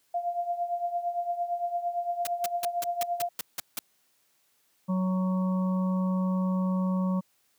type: tone with tremolo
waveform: sine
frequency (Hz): 697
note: F5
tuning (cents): -4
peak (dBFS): -24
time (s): 0.14-3.29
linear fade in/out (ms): 5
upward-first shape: triangle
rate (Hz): 8.8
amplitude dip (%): 80
type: noise bursts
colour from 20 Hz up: white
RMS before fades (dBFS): -32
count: 9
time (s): 2.25-3.79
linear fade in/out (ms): 2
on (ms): 20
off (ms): 170
type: harmonic tone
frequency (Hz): 185.8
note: F#3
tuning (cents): +7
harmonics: 1 / 3 / 5 / 6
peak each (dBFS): -24 / -37 / -41 / -40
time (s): 4.88-7.21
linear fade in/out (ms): 20
effects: white hiss -69 dBFS RMS until 7.58 s + high-pass 100 Hz 12 dB/octave